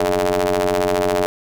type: ring-modulated tone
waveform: sawtooth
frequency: 92.5 Hz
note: F#2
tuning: in tune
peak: -9 dBFS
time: 0-1.26 s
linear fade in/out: 0 ms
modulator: 516 Hz
effects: none